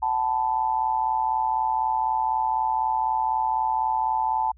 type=tone with amplitude modulation; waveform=sine; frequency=878 Hz; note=A5; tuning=4 cents flat; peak=-17 dBFS; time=0.02-4.52 s; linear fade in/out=10 ms; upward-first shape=sine; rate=124 Hz; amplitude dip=85%; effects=added 60 Hz sine -49 dBFS peak until 4.57 s